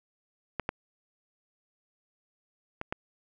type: clicks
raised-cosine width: 0.5 ms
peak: -15 / -14 / -19 / -16 dBFS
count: 4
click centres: 0.597 / 0.691 / 2.814 / 2.925 s
effects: none